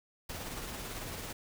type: noise with tremolo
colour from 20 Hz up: pink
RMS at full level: -40 dBFS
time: 0.29-1.33 s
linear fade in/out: 5 ms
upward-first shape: sine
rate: 18 Hz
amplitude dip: 30%
effects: none